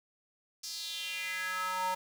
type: tone with high-pass filter sweep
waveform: square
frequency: 185 Hz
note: F#3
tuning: in tune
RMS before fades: -36 dBFS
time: 0.63-1.95 s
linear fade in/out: 10 ms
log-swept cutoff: 5400 to 810 Hz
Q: 4
effects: 9-bit